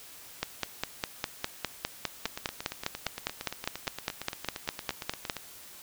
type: two click trains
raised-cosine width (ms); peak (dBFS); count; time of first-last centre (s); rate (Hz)
0.2; -11 / -18; 25 / 28; 0.43-5.298 / 2.26-5.367; 4.93 / 8.69
effects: white hiss -49 dBFS RMS until 5.82 s